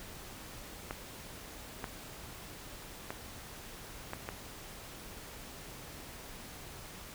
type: clicks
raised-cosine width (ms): 0.5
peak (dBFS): -22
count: 5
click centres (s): 0.909 / 1.842 / 3.105 / 4.134 / 4.289
effects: pink hiss -48 dBFS RMS until 7.14 s